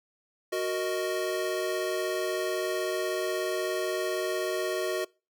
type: chord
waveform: square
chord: D# minor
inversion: first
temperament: equal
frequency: 370 / 466.2 / 622.3 Hz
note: F#4 / A#4 / D#5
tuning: 0 / 0 / 0 cents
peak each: -31 / -36 / -33 dBFS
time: 0.52-5.05 s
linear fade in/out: 10 ms
effects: noise-tail reverb RT60 0.3 s tail -24 dB re dry